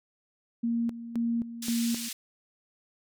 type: tone with tremolo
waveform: sine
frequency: 233.1 Hz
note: A#3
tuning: in tune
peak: -25 dBFS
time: 0.63-2.09 s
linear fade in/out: 10 ms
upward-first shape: square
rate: 1.9 Hz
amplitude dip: 75%
type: band-pass noise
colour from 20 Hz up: white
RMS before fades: -37 dBFS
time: 1.62-2.13 s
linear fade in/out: 5 ms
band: 2900 to 8800 Hz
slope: 12 dB/octave
effects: none